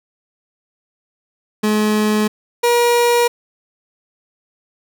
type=tone pair in turn; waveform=30% pulse; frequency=212.8 / 477.7 Hz; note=G#3 / A#4; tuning=+42 / +42 cents; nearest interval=octave + major second; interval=1400 cents; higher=second; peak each=-11 / -9 dBFS; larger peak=second; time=1.63-2.28 / 2.63-3.28 s; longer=neither; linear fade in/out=10 ms; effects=none